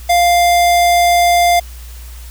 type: tone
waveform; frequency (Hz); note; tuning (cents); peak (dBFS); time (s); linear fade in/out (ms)
square; 698.5; F5; 0; -9; 0.09-1.6; 10
effects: added 60 Hz sine -29 dBFS peak until 2.3 s + white hiss -40 dBFS RMS until 2.3 s